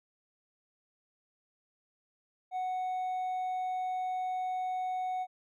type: tone with hard clipping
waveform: sine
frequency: 740 Hz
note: F#5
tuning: in tune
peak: -32 dBFS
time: 2.51-5.27 s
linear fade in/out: 50 ms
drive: 2 dB
effects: none